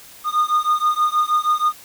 triangle beating tone pair, 1222 / 1228.3 Hz, D#6 / D#6, -32 / -23 cents, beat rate 6.3 Hz, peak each -17 / -17 dBFS, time 0.24-1.73 s, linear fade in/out 50 ms, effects white hiss -43 dBFS RMS until 1.84 s

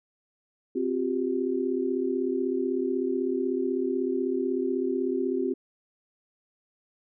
sine chord, C suspended fourth, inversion none, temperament equal with one note detuned, 261.6 / 355.9 / 392 Hz, C4 / F4 / G4, 0 / +33 / 0 cents, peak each -29 dBFS, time 0.75-5.54 s, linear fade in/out 10 ms, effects none

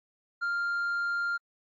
triangle tone with tanh clipping, 1396.9 Hz, F6, in tune, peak -28 dBFS, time 0.41-1.38 s, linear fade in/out 20 ms, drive 7 dB, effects AAC 48 kbps

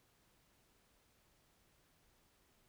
silence, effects pink hiss -73 dBFS RMS until 2.68 s

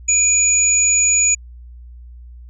sine tone pair together, 2426 / 6862 Hz, D#7 / A8, -44 / -44 cents, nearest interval octave + tritone, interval 1800 cents, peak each -20 / -12 dBFS, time 0.08-1.35 s, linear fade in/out 10 ms, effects added 60 Hz sine -35 dBFS peak until 2.49 s

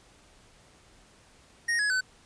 square tone with pitch steps, 1864.7 / 1680.6 / 1514.6 Hz, A#6 / G#6 / F#6, 0 / +20 / +40 cents, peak -25 dBFS, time 1.68-2.01 s, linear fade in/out 10 ms, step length 110 ms, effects pink hiss -58 dBFS RMS until 2.25 s + resampled to 22050 Hz

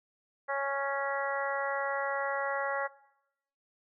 harmonic tone, 277.2 Hz, C#4, in tune, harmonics 2 / 3 / 4 / 5 / 6 / 7, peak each -34 / -36 / -37 / -38 / -39 / -39 dBFS, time 0.48-2.88 s, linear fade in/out 20 ms, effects noise-tail reverb RT60 0.8 s tail -18 dB re dry

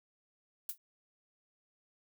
violet noise with exponential decay, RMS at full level -33 dBFS, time 0.69-0.78 s, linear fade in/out 2 ms, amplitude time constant 18 ms, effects none

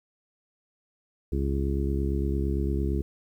harmonic tone, 68.8 Hz, C#2, 12 cents flat, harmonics 1 / 2 / 3 / 4 / 5 / 6, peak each -26 / -33 / -34 / -36 / -33 / -36 dBFS, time 1.32-3.02 s, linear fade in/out 5 ms, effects 10-bit

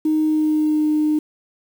sine tone with pitch glide, 310 to 304.7 Hz, D#4 to D#4, -6 to -36 cents, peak -14 dBFS, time 0.05-1.19 s, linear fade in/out 5 ms, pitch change -30 cents, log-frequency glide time 0.24-0.86 s, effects tanh soft clip ceiling -10 dBFS + 7-bit

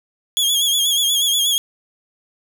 sawtooth tone with vibrato, 3322 Hz, G#7, in tune, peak -12 dBFS, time 0.37-1.58 s, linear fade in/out 0 ms, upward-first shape sine, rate 8.3 Hz, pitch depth 63 cents each way, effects none

